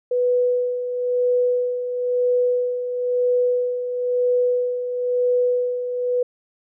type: tone with tremolo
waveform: sine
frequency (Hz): 493.9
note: B4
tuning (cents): 0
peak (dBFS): -15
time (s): 0.11-6.23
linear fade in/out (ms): 5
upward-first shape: sine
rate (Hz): 1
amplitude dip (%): 60
effects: none